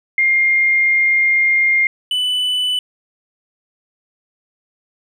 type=tone pair in turn; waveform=sine / triangle; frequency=2118 / 2989 Hz; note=C7 / F#7; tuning=+21 / +17 cents; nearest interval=tritone; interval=596 cents; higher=second; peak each=-11 / -14 dBFS; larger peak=first; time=0.18-1.87 / 2.11-2.79 s; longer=first; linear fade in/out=2 ms; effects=none